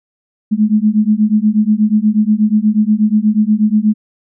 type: beating tone pair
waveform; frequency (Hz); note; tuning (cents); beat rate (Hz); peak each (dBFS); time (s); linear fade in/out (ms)
sine; 209.1 / 217.4; G#3 / A3; +12 / -21; 8.3; -12; 0.51-3.94; 20
effects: none